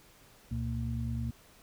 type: tone cluster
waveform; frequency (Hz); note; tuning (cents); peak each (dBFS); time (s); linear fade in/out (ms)
sine; 69.8 / 119.5 / 230; C#2 / A#2 / A#3; +13 / +43 / -23; -36 / -34 / -38; 0.51-1.31; 5
effects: pink hiss -59 dBFS RMS until 1.62 s